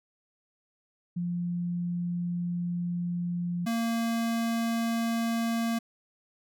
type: tone pair in turn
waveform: sine / square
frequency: 174.61 / 230 Hz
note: F3 / A#3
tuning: 0 / -23 cents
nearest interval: perfect fourth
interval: 477 cents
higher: second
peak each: -28 / -27 dBFS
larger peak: second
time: 1.16-3.66 / 3.66-5.79 s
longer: first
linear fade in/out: 10 ms
effects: none